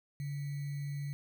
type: tone with sample-and-hold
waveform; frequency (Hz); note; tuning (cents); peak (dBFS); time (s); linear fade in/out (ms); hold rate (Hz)
sine; 142.9; D3; -47; -35; 0.2-1.13; 0; 2100
effects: none